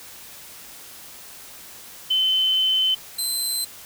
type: tone pair in turn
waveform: sine / 20% pulse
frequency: 3058 / 4082 Hz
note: G7 / C8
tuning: -44 / -44 cents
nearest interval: perfect fourth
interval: 500 cents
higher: second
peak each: -17 dBFS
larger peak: neither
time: 2.1-2.95 / 3.18-3.65 s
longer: first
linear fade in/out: 10 ms
effects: white hiss -42 dBFS RMS until 3.85 s

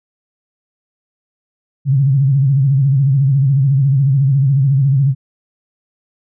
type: tone with vibrato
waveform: sine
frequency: 136.6 Hz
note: C#3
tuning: 25 cents flat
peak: -9 dBFS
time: 1.85-5.15 s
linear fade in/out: 50 ms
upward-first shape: sine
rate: 14 Hz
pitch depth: 100 cents each way
effects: none

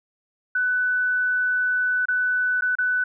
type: tone with dropouts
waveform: sine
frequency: 1495 Hz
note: F#6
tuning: 17 cents sharp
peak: -19 dBFS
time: 0.55-3.04 s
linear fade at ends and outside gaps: 5 ms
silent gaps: 2.056-2.084 / 2.61-2.621 / 2.754-2.785 s
effects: none

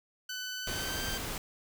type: tone with pitch glide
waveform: 15% pulse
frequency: 1503 to 1569.5 Hz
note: F#6 to G6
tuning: +27 to +2 cents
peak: -30 dBFS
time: 0.29-1.18 s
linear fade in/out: 5 ms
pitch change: +75 cents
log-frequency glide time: 0.61-1.03 s
type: noise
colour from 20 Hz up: pink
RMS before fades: -37 dBFS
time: 0.67-1.38 s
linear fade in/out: 2 ms
effects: none

